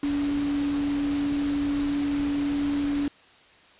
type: tone in noise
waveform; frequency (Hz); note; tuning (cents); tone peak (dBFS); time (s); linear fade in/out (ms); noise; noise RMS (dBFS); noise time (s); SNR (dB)
sine; 286.2; D4; -45; -23; 0.03-3.08; 2; pink; -37; 0.03-3.08; +11
effects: white hiss -54 dBFS RMS until 3.79 s + resampled to 8000 Hz